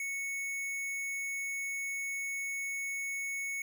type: tone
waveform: square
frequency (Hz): 2212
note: C#7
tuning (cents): -4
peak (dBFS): -35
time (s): 0-3.62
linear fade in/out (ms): 2
effects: none